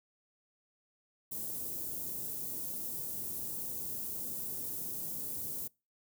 white band-stop noise, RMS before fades -39 dBFS, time 1.31-5.68 s, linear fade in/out 10 ms, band 360 to 12000 Hz, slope 12 dB/octave, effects noise-tail reverb RT60 0.3 s tail -26 dB re dry + high-pass 80 Hz 12 dB/octave

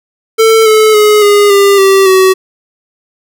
square tone with pitch steps, 445.9 / 433.7 / 421.8 / 410.3 / 399.1 / 388.2 / 377.6 Hz, A4 / A4 / G#4 / G#4 / G4 / G4 / F#4, +23 / -25 / +27 / -21 / +31 / -17 / +35 cents, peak -4 dBFS, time 0.38-2.34 s, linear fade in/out 20 ms, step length 280 ms, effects none

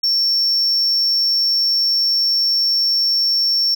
sine tone, 5450 Hz, F8, 43 cents flat, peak -11 dBFS, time 0.03-3.75 s, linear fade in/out 10 ms, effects tanh soft clip ceiling -13 dBFS

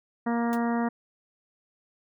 harmonic tone, 234.7 Hz, A#3, 12 cents sharp, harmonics 1 / 2 / 3 / 4 / 5 / 6 / 7 / 8, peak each -25 / -34 / -33 / -35 / -39 / -41 / -44 / -41 dBFS, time 0.26-0.89 s, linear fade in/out 10 ms
white noise with exponential decay, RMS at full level -37 dBFS, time 0.53-0.6 s, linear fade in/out 0 ms, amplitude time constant 15 ms
effects none

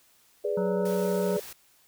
sine chord, G# diminished, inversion none, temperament equal, 415.3 / 493.9 / 587.3 Hz, G#4 / B4 / D5, 0 / 0 / 0 cents, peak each -28 / -32 / -31 dBFS, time 0.44-1.4 s, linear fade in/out 10 ms
harmonic tone, 185 Hz, F#3, in tune, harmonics 1 / 3 / 5 / 7 / 8, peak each -29 / -38 / -39 / -46 / -47 dBFS, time 0.57-1.37 s, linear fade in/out 5 ms
white noise, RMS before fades -43 dBFS, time 0.85-1.53 s, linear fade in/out 5 ms
effects white hiss -62 dBFS RMS until 1.87 s

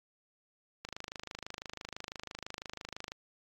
click train, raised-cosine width 0.2 ms, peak -23 dBFS, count 60, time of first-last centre 0.85-3.119 s, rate 26 Hz, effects AAC 64 kbps

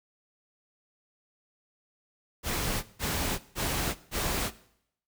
pink noise bursts, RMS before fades -30 dBFS, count 4, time 2.43-4.51 s, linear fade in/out 50 ms, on 400 ms, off 160 ms, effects noise-tail reverb RT60 0.7 s tail -18 dB re dry

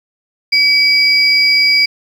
sine tone pair together, 2284 / 4840 Hz, D7 / D#8, -49 / -49 cents, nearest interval octave + minor second, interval 1300 cents, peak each -10 dBFS, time 0.52-1.86 s, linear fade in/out 10 ms, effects tanh soft clip ceiling -1 dBFS + 7-bit

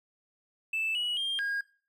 triangle tone with pitch steps, 2638 / 2923 / 3201 / 1629 Hz, E7 / F#7 / G7 / G#6, +1 / -22 / +36 / -34 cents, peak -26 dBFS, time 0.73-1.61 s, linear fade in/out 5 ms, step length 220 ms, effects noise-tail reverb RT60 0.4 s tail -20 dB re dry + tanh soft clip ceiling -23 dBFS

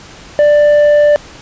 sine tone with tanh clipping, 590 Hz, D5, 8 cents sharp, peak -6 dBFS, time 0.39-1.16 s, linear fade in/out 0 ms, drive 5 dB, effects pink hiss -35 dBFS RMS until 1.41 s + resampled to 16000 Hz

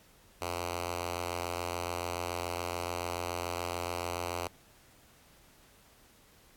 5% pulse tone with notch filter, 87 Hz, F2, 6 cents flat, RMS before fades -36 dBFS, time 0.41-4.48 s, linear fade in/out 10 ms, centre 190 Hz, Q 0.6, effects pink hiss -61 dBFS RMS until 6.56 s + AAC 64 kbps

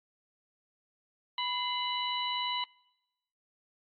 harmonic tone with a mistuned harmonic, 987.8 Hz, B5, in tune, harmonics 1 / 2 / 3 / 4, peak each -34 / -39 / -35 / -37 dBFS, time 1.38-2.64 s, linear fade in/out 2 ms, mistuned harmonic 2, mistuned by +72 cents, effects noise-tail reverb RT60 1.0 s tail -26 dB re dry + AAC 48 kbps

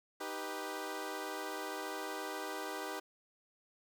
15% pulse chord, Eb augmented, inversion none, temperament equal, 311.1 / 392 / 493.9 Hz, Eb4 / G4 / B4, 0 / 0 / 0 cents, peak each -38 / -36 / -38 dBFS, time 0.2-3 s, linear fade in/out 10 ms, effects none

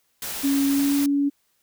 white noise, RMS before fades -31 dBFS, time 0.22-1.06 s, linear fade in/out 2 ms
sine tone with pitch glide, 277.2 to 283 Hz, C#4 to C#4, 0 to +36 cents, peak -18 dBFS, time 0.43-1.3 s, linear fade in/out 20 ms, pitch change +36 cents, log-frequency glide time 0.66-0.94 s
effects white hiss -68 dBFS RMS until 1.62 s

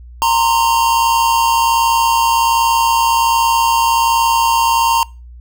square tone pair together, 925.2 / 1046.5 Hz, A#5 / C6, -13 / 0 cents, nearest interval major second, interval 213 cents, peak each -13 / -18 dBFS, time 0.22-5.03 s, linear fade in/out 0 ms, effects noise-tail reverb RT60 0.3 s tail -24 dB re dry + added 60 Hz sine -33 dBFS peak until 5.4 s

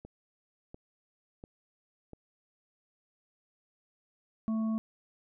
click train, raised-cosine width 2 ms, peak -32 dBFS, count 4, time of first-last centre 0.05-2.133 s, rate 1.44 Hz
harmonic tone, 221.2 Hz, A3, 9 cents sharp, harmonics 1 / 3 / 5, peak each -28 / -46 / -47 dBFS, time 4.48-4.78 s, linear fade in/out 0 ms
effects none

